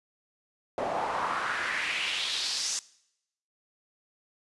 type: noise with band-pass filter sweep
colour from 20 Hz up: pink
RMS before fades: -31 dBFS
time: 0.78-2.79 s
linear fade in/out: 0 ms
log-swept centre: 620 to 6400 Hz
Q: 2.8
effects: noise-tail reverb RT60 0.8 s tail -21 dB re dry + resampled to 24000 Hz